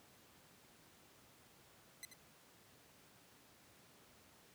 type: tone with echo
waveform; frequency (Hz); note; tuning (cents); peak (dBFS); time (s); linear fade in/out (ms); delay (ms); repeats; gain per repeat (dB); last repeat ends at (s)
10% pulse; 2029; B6; +46; -37; 2.03-2.05; 0; 84; 1; -9; 2.134
effects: pink hiss -65 dBFS RMS until 4.54 s + high-pass 100 Hz 12 dB/octave